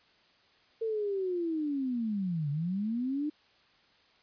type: linear two-way sweep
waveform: sine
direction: down then up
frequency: 455.8 to 139.9 to 306.5 Hz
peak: -29 dBFS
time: 0.81-3.3 s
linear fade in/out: 10 ms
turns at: 2.5 s
effects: white hiss -64 dBFS RMS until 4.22 s + resampled to 11025 Hz